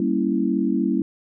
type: chord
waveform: sine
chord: G diminished seventh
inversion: none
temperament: equal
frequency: 196 / 233.1 / 277.2 / 329.6 Hz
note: G3 / Bb3 / Db4 / Fb4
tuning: 0 / 0 / 0 / 0 cents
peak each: -24 dBFS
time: 0-1.02 s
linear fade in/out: 2 ms
effects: none